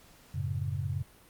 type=chord; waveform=sine; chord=F# minor; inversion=none; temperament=equal; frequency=92.5 / 110 / 138.59 Hz; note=F#2 / A2 / C#3; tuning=0 / 0 / 0 cents; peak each=-34 / -36 / -34 dBFS; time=0.34-1.03 s; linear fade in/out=10 ms; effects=pink hiss -58 dBFS RMS until 1.29 s + Opus 48 kbps